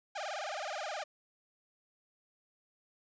sawtooth tone with vibrato, 698.5 Hz, F5, in tune, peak -33 dBFS, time 0.15-1.04 s, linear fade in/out 10 ms, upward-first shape sine, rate 19 Hz, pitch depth 290 cents each way, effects resampled to 16000 Hz

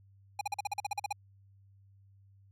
square tone bursts, 815 Hz, G#5, 33 cents flat, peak -31 dBFS, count 12, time 0.39-1.127 s, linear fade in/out 5 ms, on 22 ms, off 43 ms, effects added 98 Hz sine -58 dBFS peak until 2.51 s + low-pass 12000 Hz 12 dB/octave

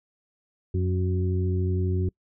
harmonic tone with a mistuned harmonic, 91.3 Hz, F#2, 23 cents flat, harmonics 1 / 2 / 3 / 4, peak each -23 / -32 / -37 / -31 dBFS, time 0.74-2.09 s, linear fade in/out 5 ms, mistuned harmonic 4, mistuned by +16 cents, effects noise-tail reverb RT60 0.1 s tail -26 dB re dry

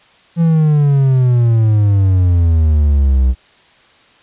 triangle exponential sweep, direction down, 170 to 62.1 Hz, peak -6 dBFS, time 0.36-3.35 s, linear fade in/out 50 ms, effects white hiss -48 dBFS RMS until 4.22 s + resampled to 8000 Hz

